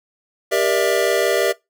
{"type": "chord", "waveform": "square", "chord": "E half-diminished seventh", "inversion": "first", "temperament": "just", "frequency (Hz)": [395.6, 474.7, 593.3, 659.3], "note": ["G4", "Bb4", "D5", "E5"], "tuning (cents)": [16, 31, 18, 0], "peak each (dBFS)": -22, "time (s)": [0.51, 1.53], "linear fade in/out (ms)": 20, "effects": ["noise-tail reverb RT60 0.2 s tail -22 dB re dry"]}